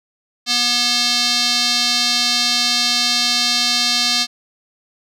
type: tone with band-pass filter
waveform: square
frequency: 242.2 Hz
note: B3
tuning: 34 cents flat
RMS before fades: -17 dBFS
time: 0.46-4.27 s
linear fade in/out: 50 ms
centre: 4500 Hz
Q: 3.1
effects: none